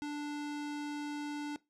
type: tone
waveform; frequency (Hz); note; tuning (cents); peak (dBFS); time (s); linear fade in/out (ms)
square; 293.7; D4; 0; -37; 0.02-1.56; 0
effects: noise-tail reverb RT60 0.2 s tail -19 dB re dry + low-pass 7000 Hz 12 dB/octave